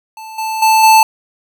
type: tone with level steps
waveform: square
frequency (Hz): 880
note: A5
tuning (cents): 0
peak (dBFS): -29 / -18 / -8 / -5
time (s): 0.17-1.03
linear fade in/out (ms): 2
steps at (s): 0.38 / 0.62 / 0.83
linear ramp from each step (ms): 5
effects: none